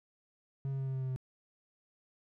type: tone with pitch steps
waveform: triangle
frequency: 136.4 / 135.22 / 134.06 / 132.9 / 131.75 / 130.62 / 129.49 Hz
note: C#3 / C#3 / C3 / C3 / C3 / C3 / C3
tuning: -28 / -43 / +42 / +27 / +12 / -3 / -18 cents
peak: -31 dBFS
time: 0.65-1.161 s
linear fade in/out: 0 ms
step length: 73 ms
effects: none